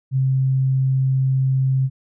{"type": "tone", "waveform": "sine", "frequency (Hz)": 132.5, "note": "C3", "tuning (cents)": 22, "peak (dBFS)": -15, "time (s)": [0.11, 1.9], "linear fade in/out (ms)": 50, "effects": []}